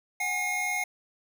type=tone cluster; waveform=square; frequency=736 / 816 / 2146 Hz; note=F#5 / G#5 / C7; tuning=-9 / -31 / +43 cents; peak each=-36 / -37 / -29 dBFS; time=0.2-0.84 s; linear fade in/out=5 ms; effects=none